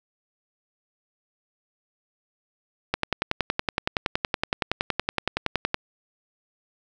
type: click train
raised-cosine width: 0.3 ms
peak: -6 dBFS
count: 31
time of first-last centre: 2.94-5.744 s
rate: 10.7 Hz
effects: none